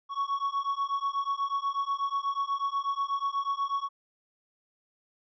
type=beating tone pair; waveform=triangle; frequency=1108.7 / 1116.9 Hz; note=C#6 / C#6; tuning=0 / +13 cents; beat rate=8.2 Hz; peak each=-29 dBFS; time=0.09-3.89 s; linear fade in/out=50 ms; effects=resampled to 16000 Hz